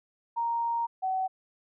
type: tone pair in turn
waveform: sine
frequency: 932.3 / 755.3 Hz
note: A#5 / F#5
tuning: 0 / +35 cents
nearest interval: major third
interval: 365 cents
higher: first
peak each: -26 dBFS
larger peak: neither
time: 0.36-0.87 / 1.02-1.28 s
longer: first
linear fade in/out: 20 ms
effects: none